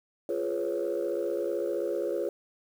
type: chord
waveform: sine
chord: C# dominant seventh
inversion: first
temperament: just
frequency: 346.5 / 415.8 / 498.9 / 554.4 Hz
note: E#4 / G#4 / B4 / C#5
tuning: -14 / +2 / +17 / 0 cents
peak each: -32 / -32 / -33 / -32 dBFS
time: 0.29-2.29 s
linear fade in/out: 2 ms
effects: tanh soft clip ceiling -21 dBFS + 9-bit